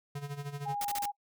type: tone with tremolo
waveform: square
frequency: 143 Hz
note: D3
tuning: 46 cents flat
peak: -35 dBFS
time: 0.15-0.75 s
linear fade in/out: 5 ms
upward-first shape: sine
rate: 13 Hz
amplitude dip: 75%
type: tone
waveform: sine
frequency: 817 Hz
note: G#5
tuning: 29 cents flat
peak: -32 dBFS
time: 0.65-1.12 s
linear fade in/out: 20 ms
type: noise bursts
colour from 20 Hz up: white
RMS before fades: -37 dBFS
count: 4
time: 0.81-1.057 s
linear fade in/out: 2 ms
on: 37 ms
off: 33 ms
effects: noise-tail reverb RT60 0.1 s tail -23 dB re dry